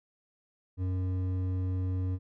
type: tone with hard clipping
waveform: triangle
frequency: 92.5 Hz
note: F#2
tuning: in tune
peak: -30 dBFS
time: 0.77-2.19 s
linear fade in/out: 50 ms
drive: 12 dB
effects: none